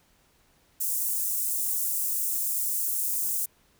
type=high-pass noise; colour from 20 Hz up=white; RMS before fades=-28 dBFS; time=0.8-3.46 s; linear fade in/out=10 ms; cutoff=7600 Hz; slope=24 dB/octave; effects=pink hiss -64 dBFS RMS until 3.79 s